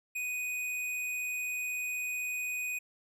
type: tone with hard clipping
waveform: triangle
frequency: 2489 Hz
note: D#7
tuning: in tune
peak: -34 dBFS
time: 0.15-2.79 s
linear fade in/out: 10 ms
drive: 18 dB
effects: none